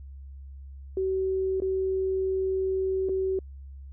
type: tone with dropouts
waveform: sine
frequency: 380 Hz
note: F#4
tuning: 46 cents sharp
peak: -24 dBFS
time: 0.97-3.39 s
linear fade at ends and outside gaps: 2 ms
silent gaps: 1.602-1.62 / 3.088-3.093 s
effects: added 68 Hz sine -40 dBFS peak until 3.92 s